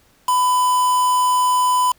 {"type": "tone with quantisation", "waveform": "triangle", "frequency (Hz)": 1000, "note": "B5", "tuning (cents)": 21, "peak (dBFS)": -12, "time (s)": [0.28, 1.92], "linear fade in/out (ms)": 5, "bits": 4, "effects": ["pink hiss -56 dBFS RMS until 1.98 s"]}